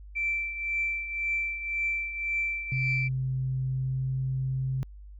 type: tone with tremolo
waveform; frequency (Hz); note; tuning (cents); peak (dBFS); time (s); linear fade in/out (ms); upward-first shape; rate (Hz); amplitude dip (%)
sine; 2338; D7; -8; -24; 0.15-3.09; 20; triangle; 1.9; 70
type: tone with pitch glide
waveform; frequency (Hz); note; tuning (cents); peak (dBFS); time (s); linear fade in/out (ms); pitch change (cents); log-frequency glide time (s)
sine; 130.81 to 131.72; C3 to C3; 0 to +12; -26; 2.72-4.83; 0; +12; 3.7-4.21
effects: tanh soft clip ceiling -18 dBFS + added 50 Hz sine -43 dBFS peak until 5.19 s